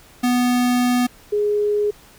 square / sine tone pair in turn, 246.6 / 415.7 Hz, B3 / G#4, -2 / +2 cents, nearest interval major sixth, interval 904 cents, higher second, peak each -16 dBFS, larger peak neither, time 0.23-1.07 / 1.32-1.91 s, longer first, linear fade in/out 10 ms, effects pink hiss -48 dBFS RMS until 2.18 s

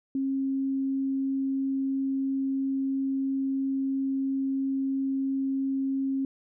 sine tone, 269.7 Hz, C#4, 47 cents flat, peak -25 dBFS, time 0.15-6.25 s, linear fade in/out 2 ms, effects none

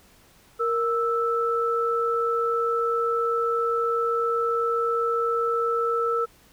sine tone pair together, 466.2 / 1318.5 Hz, A#4 / E6, 0 / 0 cents, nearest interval octave + tritone, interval 1800 cents, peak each -24 dBFS, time 0.59-6.26 s, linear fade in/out 20 ms, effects pink hiss -56 dBFS RMS until 6.52 s

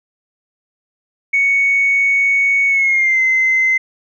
sine tone with pitch glide, 2224 to 2063 Hz, C#7 to C7, +5 to -25 cents, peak -10 dBFS, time 1.33-3.78 s, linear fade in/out 10 ms, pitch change -130 cents, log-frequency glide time 2.67-3.21 s, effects tanh soft clip ceiling -6 dBFS

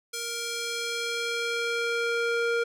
square tone with band-pass filter sweep, 468 Hz, A#4, 7 cents sharp, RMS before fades -29 dBFS, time 0.13-2.64 s, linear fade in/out 10 ms, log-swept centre 7000 to 1200 Hz, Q 0.71, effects none

